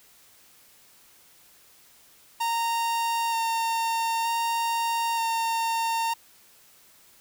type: tone with vibrato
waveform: 45% pulse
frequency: 919 Hz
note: A#5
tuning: 25 cents flat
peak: -24 dBFS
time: 2.4-6.14 s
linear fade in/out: 10 ms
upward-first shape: square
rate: 0.54 Hz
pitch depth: 11 cents each way
effects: white hiss -56 dBFS RMS until 7.2 s